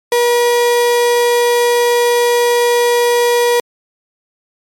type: tone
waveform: 35% pulse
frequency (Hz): 479.9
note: B4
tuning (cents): -50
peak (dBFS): -8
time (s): 0.12-3.6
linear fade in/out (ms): 2
effects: MP3 64 kbps